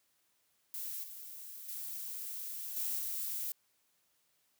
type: noise with level steps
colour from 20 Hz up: violet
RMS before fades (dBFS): -41 / -48 / -42 / -36 / -38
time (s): 0.74-3.52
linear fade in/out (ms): 2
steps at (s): 1.03 / 1.68 / 2.76 / 2.98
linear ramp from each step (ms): 10
effects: white hiss -75 dBFS RMS until 4.59 s + high-pass 60 Hz 12 dB/octave